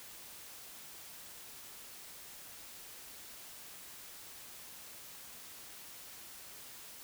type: silence
effects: white hiss -51 dBFS RMS until 7.03 s